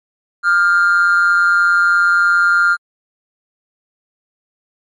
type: tone with amplitude modulation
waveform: triangle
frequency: 1396.9 Hz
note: F6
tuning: in tune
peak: -3 dBFS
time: 0.43-2.77 s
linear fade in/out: 50 ms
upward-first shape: sine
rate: 177 Hz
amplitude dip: 75%
effects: tanh soft clip ceiling -4 dBFS + MP3 48 kbps